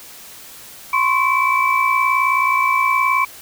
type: tone cluster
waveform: sine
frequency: 1032 / 1091 / 2313 Hz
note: C6 / C#6 / D7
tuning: -24 / -28 / -27 cents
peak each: -18 dBFS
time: 0.93-3.25 s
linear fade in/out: 5 ms
effects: white hiss -39 dBFS RMS until 3.41 s